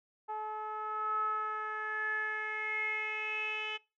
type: tone with low-pass filter sweep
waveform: 10% pulse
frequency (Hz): 430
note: A4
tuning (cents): -40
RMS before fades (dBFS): -36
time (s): 0.28-3.78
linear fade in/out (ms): 20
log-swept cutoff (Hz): 970 to 2900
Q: 9
effects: noise-tail reverb RT60 0.3 s tail -23 dB re dry